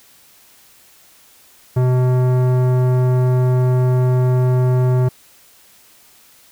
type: tone with tanh clipping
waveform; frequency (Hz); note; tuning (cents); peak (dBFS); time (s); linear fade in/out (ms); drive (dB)
sine; 126.5; B2; +42; -14; 1.76-5.09; 10; 16
effects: white hiss -49 dBFS RMS until 6.51 s

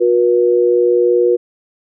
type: tone pair together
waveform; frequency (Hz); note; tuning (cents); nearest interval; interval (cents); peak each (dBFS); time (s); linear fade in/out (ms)
sine; 361 / 481.5; F#4 / B4; -43 / -44; perfect fourth; 499; -12; 0-1.37; 20
effects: none

